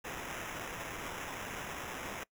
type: noise with sample-and-hold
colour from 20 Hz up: blue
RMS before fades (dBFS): -42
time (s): 0.04-2.24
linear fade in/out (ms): 10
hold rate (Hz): 4410
effects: noise-tail reverb RT60 0.1 s tail -23 dB re dry